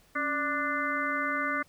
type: harmonic tone with a mistuned harmonic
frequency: 294.8 Hz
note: D4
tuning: 7 cents sharp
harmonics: 1 / 2 / 4 / 5 / 6 / 7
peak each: -36 / -38 / -32 / -33 / -37 / -34 dBFS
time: 0.15-1.63 s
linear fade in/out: 10 ms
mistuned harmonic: 1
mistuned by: -100 cents
effects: pink hiss -62 dBFS RMS until 1.68 s